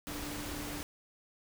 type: tone in noise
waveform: sine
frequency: 293.7 Hz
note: D4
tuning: in tune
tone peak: -43 dBFS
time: 0.07-0.83 s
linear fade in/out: 0 ms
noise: pink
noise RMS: -41 dBFS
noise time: 0.07-0.83 s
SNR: -5 dB
effects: none